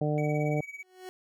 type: harmonic tone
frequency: 149.9 Hz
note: D3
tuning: 36 cents sharp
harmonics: 1 / 2 / 3 / 4 / 5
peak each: -28 / -33 / -33 / -33 / -37 dBFS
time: 0.01-0.61 s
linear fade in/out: 5 ms
type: tone with tremolo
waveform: triangle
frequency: 2269 Hz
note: C#7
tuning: 40 cents sharp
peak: -35 dBFS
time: 0.18-0.83 s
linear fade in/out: 0 ms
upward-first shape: sine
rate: 18 Hz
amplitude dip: 80%
type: tone with exponential growth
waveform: 30% pulse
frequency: 370 Hz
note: F#4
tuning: in tune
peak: -35 dBFS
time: 0.75-1.09 s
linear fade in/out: 0 ms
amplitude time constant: 72 ms
effects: none